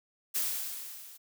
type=noise with level ramp; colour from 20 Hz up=blue; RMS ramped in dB=-29 to -51 dBFS; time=0.34-1.18 s; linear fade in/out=20 ms; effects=none